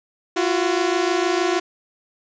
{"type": "tone pair together", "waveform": "sawtooth", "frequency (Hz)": [341, 367.5], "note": ["F4", "F#4"], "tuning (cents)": [-41, -12], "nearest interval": "minor second", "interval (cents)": 129, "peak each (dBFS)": -17, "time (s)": [0.36, 1.6], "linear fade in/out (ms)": 10, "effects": ["resampled to 16000 Hz", "8-bit"]}